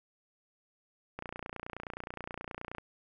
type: click train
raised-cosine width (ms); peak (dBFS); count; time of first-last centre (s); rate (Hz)
0.5; -24; 48; 1.19-2.783; 29.5
effects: none